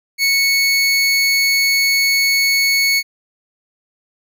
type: tone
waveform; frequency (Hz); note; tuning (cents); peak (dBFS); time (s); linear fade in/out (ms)
25% pulse; 2210; C#7; -6; -9; 0.18-3.03; 50
effects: none